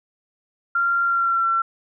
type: tone with pitch glide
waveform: sine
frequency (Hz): 1384 to 1350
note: F6 to E6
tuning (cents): -16 to +41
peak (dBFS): -17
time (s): 0.75-1.62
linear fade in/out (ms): 5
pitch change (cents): -43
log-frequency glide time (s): 1.05-1.48
effects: none